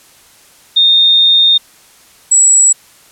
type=tone pair in turn; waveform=sine; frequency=3662 / 7777 Hz; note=A#7 / B8; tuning=-32 / -28 cents; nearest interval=octave + minor second; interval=1304 cents; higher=second; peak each=-5 / -4 dBFS; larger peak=second; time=0.76-1.58 / 2.31-2.73 s; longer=first; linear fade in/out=10 ms; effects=white hiss -44 dBFS RMS until 3.11 s + low-pass 12000 Hz 12 dB/octave